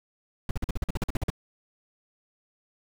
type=noise bursts; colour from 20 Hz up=brown; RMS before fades=-26 dBFS; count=13; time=0.49-1.302 s; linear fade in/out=2 ms; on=20 ms; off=46 ms; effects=none